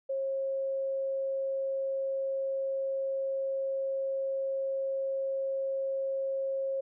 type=tone; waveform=sine; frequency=540 Hz; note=C#5; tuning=45 cents flat; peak=-29 dBFS; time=0.09-6.81 s; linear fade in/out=10 ms; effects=none